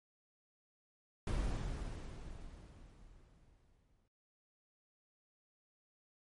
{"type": "noise with exponential decay", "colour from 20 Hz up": "brown", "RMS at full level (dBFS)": -34, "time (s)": [1.27, 4.08], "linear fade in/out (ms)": 2, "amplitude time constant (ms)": 610, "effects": ["MP3 48 kbps"]}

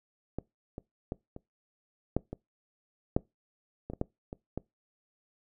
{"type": "clicks", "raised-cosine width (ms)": 2, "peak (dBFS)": [-20, -26, -20, -29, -13, -24, -11, -24, -25, -16, -25, -20], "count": 12, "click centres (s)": [0.386, 0.781, 1.121, 1.364, 2.166, 2.33, 3.165, 3.9, 3.935, 4.014, 4.329, 4.576], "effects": ["noise-tail reverb RT60 0.2 s tail -23 dB re dry"]}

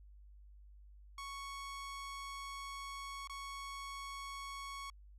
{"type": "tone with dropouts", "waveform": "sawtooth", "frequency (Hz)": 1108.7, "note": "C#6", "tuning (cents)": 0, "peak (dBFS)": -40, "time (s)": [1.18, 4.9], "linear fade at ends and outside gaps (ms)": 2, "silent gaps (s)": [3.274, 3.296], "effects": ["added 50 Hz sine -55 dBFS peak until 5.18 s", "low-pass 10000 Hz 12 dB/octave"]}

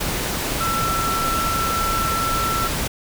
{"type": "tone in noise", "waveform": "sine", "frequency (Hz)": 1338, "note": "E6", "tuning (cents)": 25, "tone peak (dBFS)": -21, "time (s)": [0.6, 2.68], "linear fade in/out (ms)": 10, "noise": "pink", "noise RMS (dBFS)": -24, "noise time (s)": [0, 2.88], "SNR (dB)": 0, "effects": []}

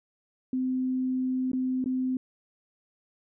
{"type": "tone with dropouts", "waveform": "sine", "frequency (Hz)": 257.3, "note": "C4", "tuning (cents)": -29, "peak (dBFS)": -25, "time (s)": [0.53, 2.17], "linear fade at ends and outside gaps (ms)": 2, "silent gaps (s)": [[1.517, 1.532], [1.842, 1.859]], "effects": []}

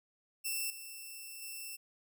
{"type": "tone with level steps", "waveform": "5% pulse", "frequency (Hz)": 2676, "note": "E7", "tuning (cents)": 25, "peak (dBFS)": [-25, -36, -33], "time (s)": [0.44, 1.77], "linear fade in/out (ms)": 20, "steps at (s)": [0.7, 1.42], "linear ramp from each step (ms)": 2, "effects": []}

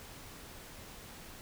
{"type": "silence", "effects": ["pink hiss -50 dBFS RMS until 1.41 s"]}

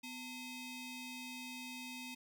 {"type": "ring-modulated tone", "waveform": "sawtooth", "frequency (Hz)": 1150, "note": "D6", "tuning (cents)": -37, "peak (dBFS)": -38, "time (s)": [0.03, 2.15], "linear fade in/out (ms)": 10, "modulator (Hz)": 1400, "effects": []}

